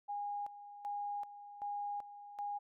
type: tone with tremolo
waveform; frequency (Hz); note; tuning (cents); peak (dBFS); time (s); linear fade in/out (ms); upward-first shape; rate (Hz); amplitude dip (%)
sine; 818; G#5; -26; -37; 0.08-2.59; 20; square; 1.3; 75
effects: none